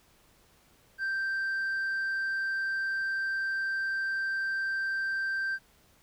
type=tone with tanh clipping; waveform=sine; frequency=1568 Hz; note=G6; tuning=in tune; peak=-29 dBFS; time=0.98-5.59 s; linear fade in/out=50 ms; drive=2 dB; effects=pink hiss -63 dBFS RMS until 6.02 s